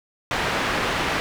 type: low-pass noise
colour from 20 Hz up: white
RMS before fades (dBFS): -24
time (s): 0.31-1.2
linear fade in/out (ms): 0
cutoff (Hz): 2100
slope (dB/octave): 12
effects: none